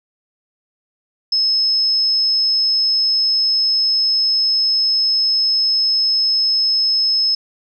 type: tone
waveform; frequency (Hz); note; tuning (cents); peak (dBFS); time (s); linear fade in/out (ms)
sine; 5190; E8; -28; -13; 1.32-7.35; 5
effects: none